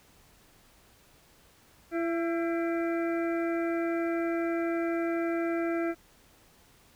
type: harmonic tone with a mistuned harmonic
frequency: 336 Hz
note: E4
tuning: 33 cents sharp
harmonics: 1 / 2 / 4 / 5 / 6 / 7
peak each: -28 / -34 / -40 / -42 / -44 / -45 dBFS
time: 1.91-5.95 s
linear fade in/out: 50 ms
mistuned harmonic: 5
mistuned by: -76 cents
effects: pink hiss -60 dBFS RMS until 6.95 s